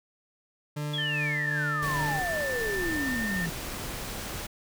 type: tone with tremolo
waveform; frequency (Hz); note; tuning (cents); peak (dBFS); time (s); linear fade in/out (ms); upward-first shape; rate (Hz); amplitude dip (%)
40% pulse; 148.4; D3; +18; -29; 0.76-2.2; 10; sine; 2.6; 30
type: exponential sweep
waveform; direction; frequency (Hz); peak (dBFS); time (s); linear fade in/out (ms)
sine; down; 3448 to 159.2; -30; 0.93-3.5; 10
type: tone with pitch glide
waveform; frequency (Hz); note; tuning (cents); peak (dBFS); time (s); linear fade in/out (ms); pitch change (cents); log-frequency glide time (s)
sine; 1775 to 1811.3; A6 to A6; +15 to +50; -30; 0.98-3.46; 5; +35; 2.71-3.25
type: noise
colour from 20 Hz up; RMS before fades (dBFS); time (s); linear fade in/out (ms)
pink; -36; 1.82-4.47; 10
effects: none